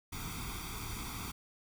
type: noise with comb filter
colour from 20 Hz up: pink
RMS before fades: -41 dBFS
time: 0.12-1.32 s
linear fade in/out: 10 ms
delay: 0.86 ms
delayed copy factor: +0.85
effects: none